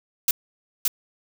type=noise with echo; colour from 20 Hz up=blue; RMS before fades=-19 dBFS; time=0.28-0.31 s; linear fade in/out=2 ms; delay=570 ms; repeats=1; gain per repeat=-2 dB; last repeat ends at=0.88 s; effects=none